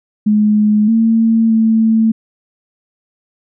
sine tone with pitch steps, 211.1 / 225.8 / 222.8 Hz, G#3 / A3 / A3, +29 / +45 / +22 cents, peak -8 dBFS, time 0.26-2.12 s, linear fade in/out 10 ms, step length 620 ms, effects none

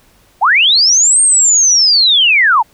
sine linear two-way sweep, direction up then down, 666 to 8700 to 802 Hz, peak -6 dBFS, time 0.41-2.63 s, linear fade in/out 20 ms, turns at 1.21 s, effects pink hiss -50 dBFS RMS until 2.73 s

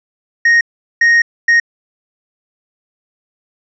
triangle tone bursts at uneven times, 1864.7 Hz, A#6, in tune, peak -5 dBFS, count 3, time 0.45-0.61 / 1.01-1.22 / 1.48-1.6 s, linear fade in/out 5 ms, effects resampled to 16000 Hz

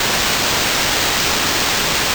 violet noise with sample-and-hold, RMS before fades -17 dBFS, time 0-2.14 s, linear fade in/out 2 ms, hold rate 11025 Hz, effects none

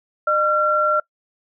sine tone pair together, 607.8 / 1366 Hz, D#5 / F6, -41 / -39 cents, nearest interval octave + major second, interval 1402 cents, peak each -20 / -16 dBFS, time 0.27-1 s, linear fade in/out 5 ms, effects noise-tail reverb RT60 0.1 s tail -24 dB re dry

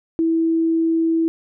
sine tone, 327.4 Hz, E4, 12 cents flat, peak -15 dBFS, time 0.19-1.28 s, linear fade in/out 0 ms, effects none

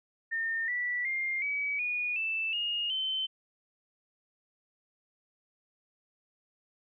sine tone with pitch steps, 1818 / 1959.8 / 2113 / 2277 / 2455 / 2646 / 2853 / 3075 Hz, A#6 / B6 / C7 / C#7 / D#7 / E7 / F7 / G7, -44 / -14 / +16 / +46 / -24 / +6 / +36 / -34 cents, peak -29 dBFS, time 0.31-3.27 s, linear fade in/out 20 ms, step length 370 ms, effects none

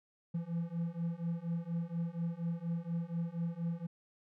triangle beating tone pair, 166.5 / 170.7 Hz, E3 / F3, +18 / -39 cents, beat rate 4.2 Hz, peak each -36 / -35 dBFS, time 0.34-3.87 s, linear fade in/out 10 ms, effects none

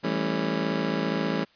25% pulse chord, A dominant seventh, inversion second, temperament just, 165 / 198 / 220 / 275 Hz, E3 / G3 / A3 / C#4, +2 / +18 / 0 / -14 cents, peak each -27 dBFS, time 0.03-1.45 s, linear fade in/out 20 ms, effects white hiss -60 dBFS RMS until 1.55 s + resampled to 11025 Hz

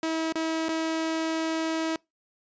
sawtooth tone with dropouts, 322.4 Hz, E4, 38 cents flat, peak -22 dBFS, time 0.03-1.96 s, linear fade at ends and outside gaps 2 ms, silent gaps 0.324-0.355 / 0.685-0.69 s, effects noise-tail reverb RT60 0.2 s tail -25 dB re dry + resampled to 16000 Hz

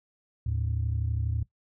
sine tone pair together, 77.78 / 110 Hz, D#2 / A2, 0 / 0 cents, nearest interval tritone, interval 600 cents, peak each -28 dBFS, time 0.46-1.43 s, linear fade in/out 5 ms, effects noise-tail reverb RT60 0.1 s tail -18 dB re dry + tanh soft clip ceiling -20 dBFS

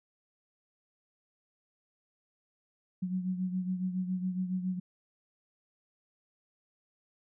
sine beating tone pair, 183.1 / 190.3 Hz, F#3 / F#3, -18 / +49 cents, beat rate 7.2 Hz, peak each -31 / -38 dBFS, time 3.02-4.8 s, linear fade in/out 10 ms, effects none

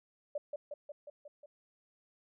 sine tone with echo, 585 Hz, D5, 7 cents flat, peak -33 dBFS, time 0.35-0.38 s, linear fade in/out 5 ms, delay 180 ms, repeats 6, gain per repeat -3 dB, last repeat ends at 1.46 s, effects none

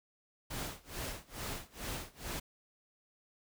pink noise with tremolo, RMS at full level -39 dBFS, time 0.5-2.4 s, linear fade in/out 10 ms, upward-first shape sine, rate 2.3 Hz, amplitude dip 95%, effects none

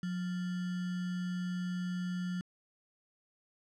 sine tone with sample-and-hold, 180 Hz, F#3, 47 cents flat, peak -33 dBFS, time 0.03-2.41 s, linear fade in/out 2 ms, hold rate 1575 Hz, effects low-pass 6000 Hz 12 dB/octave

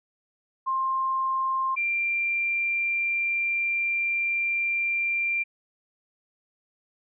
sine tone pair in turn, 1057 / 2373 Hz, C6 / D7, +17 / +17 cents, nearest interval octave + major second, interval 1400 cents, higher second, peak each -23 dBFS, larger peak neither, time 0.66-1.76 / 1.76-5.44 s, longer second, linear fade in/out 20 ms, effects none

